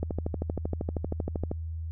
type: click train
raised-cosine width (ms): 2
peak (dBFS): -17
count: 20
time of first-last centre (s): 0.03-1.514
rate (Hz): 12.8
effects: added 81 Hz sine -32 dBFS peak until 1.91 s